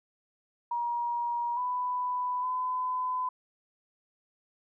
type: tone with pitch steps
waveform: sine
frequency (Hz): 951 / 994 / 1010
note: A#5 / B5 / B5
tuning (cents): +34 / +11 / +39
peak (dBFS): -28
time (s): 0.71-3.29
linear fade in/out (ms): 5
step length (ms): 860
effects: none